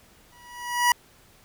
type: tone with exponential growth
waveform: 25% pulse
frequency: 969 Hz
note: B5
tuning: 33 cents flat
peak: -11 dBFS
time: 0.32-0.92 s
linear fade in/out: 2 ms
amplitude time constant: 130 ms
effects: pink hiss -56 dBFS RMS until 1.44 s